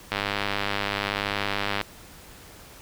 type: click train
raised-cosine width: 0.3 ms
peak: -9 dBFS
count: 172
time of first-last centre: 0.12-1.813 s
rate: 101 Hz
effects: pink hiss -47 dBFS RMS until 2.81 s